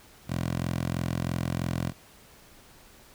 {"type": "tone with high-pass filter", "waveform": "10% pulse", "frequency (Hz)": 43.07, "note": "F1", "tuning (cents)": -23, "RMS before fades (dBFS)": -30, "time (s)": [0.27, 1.93], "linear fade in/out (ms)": 50, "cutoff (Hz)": 110, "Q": 1.5, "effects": ["pink hiss -54 dBFS RMS until 3.14 s"]}